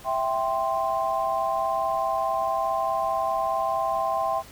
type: chord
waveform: sine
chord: C major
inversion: first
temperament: equal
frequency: 659.3 / 784 / 1046.5 Hz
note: E5 / G5 / C6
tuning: 0 / 0 / 0 cents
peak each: -27 dBFS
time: 0.04-4.43 s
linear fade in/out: 50 ms
effects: pink hiss -47 dBFS RMS until 4.51 s